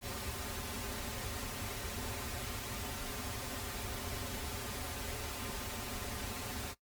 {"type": "noise with comb filter", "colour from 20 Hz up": "pink", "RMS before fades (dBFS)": -41, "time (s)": [0.01, 6.75], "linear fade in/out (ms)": 50, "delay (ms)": 6.2, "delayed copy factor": -0.95, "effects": ["noise-tail reverb RT60 0.1 s tail -18 dB re dry", "Opus 48 kbps"]}